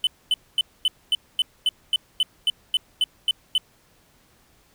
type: tone bursts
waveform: triangle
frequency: 3022 Hz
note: F#7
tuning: 36 cents sharp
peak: -15 dBFS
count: 14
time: 0.04-3.58 s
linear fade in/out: 2 ms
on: 30 ms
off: 240 ms
effects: pink hiss -59 dBFS RMS until 4.74 s